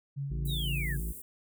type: tone with tremolo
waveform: sine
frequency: 139.5 Hz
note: C#3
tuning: 11 cents sharp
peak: -31 dBFS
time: 0.16-1 s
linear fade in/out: 20 ms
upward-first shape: triangle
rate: 3.9 Hz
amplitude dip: 55%
type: harmonic tone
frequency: 55.9 Hz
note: A1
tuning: 28 cents sharp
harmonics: 1 / 3 / 4 / 5 / 6 / 7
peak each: -32 / -41 / -52 / -54 / -52 / -54 dBFS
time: 0.3-1.13 s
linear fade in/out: 20 ms
type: band-stop noise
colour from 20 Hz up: white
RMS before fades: -45 dBFS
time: 0.45-1.22 s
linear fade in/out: 5 ms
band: 470 to 8100 Hz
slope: 48 dB/octave
type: linear sweep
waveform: sine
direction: down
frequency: 3956 to 1568 Hz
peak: -34 dBFS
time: 0.47-0.97 s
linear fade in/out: 50 ms
effects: none